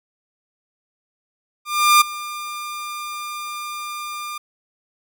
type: tone with ADSR envelope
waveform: sawtooth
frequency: 1199 Hz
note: D6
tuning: 36 cents sharp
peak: -5 dBFS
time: 1.65-4.38 s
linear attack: 360 ms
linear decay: 12 ms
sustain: -19 dB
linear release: 6 ms
effects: none